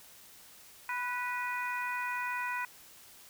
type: harmonic tone with a mistuned harmonic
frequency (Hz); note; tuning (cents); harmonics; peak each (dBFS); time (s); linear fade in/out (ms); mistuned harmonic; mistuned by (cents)
493.9; B4; 0; 2 / 3 / 4 / 5; -36 / -38 / -39 / -40; 0.89-2.65; 2; 4; -23
effects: white hiss -55 dBFS RMS until 3.29 s